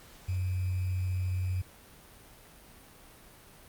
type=tone with sample-and-hold; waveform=sine; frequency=91.9 Hz; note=F#2; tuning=11 cents flat; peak=-28 dBFS; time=0.28-1.62 s; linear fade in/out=10 ms; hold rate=2450 Hz; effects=pink hiss -54 dBFS RMS until 3.68 s + Opus 48 kbps